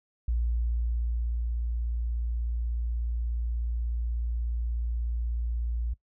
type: tone with ADSR envelope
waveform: sine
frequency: 58.27 Hz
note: A#1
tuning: in tune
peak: -24 dBFS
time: 0.28-5.94 s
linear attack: 4 ms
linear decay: 1200 ms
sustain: -3 dB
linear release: 11 ms
effects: noise-tail reverb RT60 0.1 s tail -19 dB re dry